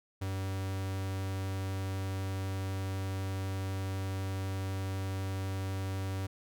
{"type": "tone", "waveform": "45% pulse", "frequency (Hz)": 96, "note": "G2", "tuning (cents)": -36, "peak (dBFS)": -33, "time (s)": [0.21, 6.27], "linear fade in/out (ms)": 10, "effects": []}